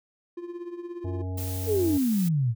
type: tone with tremolo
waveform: triangle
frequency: 347.9 Hz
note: F4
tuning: 7 cents flat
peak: -29 dBFS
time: 0.37-1.22 s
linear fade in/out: 5 ms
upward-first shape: triangle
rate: 17 Hz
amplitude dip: 75%
type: harmonic tone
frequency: 92.5 Hz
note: F#2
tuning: in tune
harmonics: 1 / 3 / 5 / 7 / 9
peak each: -29 / -39 / -43 / -46 / -48 dBFS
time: 1.04-1.98 s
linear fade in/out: 10 ms
type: noise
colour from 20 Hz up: blue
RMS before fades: -38 dBFS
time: 1.37-2.29 s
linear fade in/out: 10 ms
type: exponential sweep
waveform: sine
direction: down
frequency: 466.2 to 108.5 Hz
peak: -21 dBFS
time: 1.66-2.55 s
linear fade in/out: 50 ms
effects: none